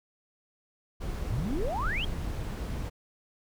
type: noise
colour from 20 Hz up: brown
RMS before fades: -33 dBFS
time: 1-2.9 s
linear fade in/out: 20 ms
type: exponential sweep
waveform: sine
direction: up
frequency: 92.5 to 3322 Hz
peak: -30 dBFS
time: 1.3-2.05 s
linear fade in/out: 5 ms
effects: none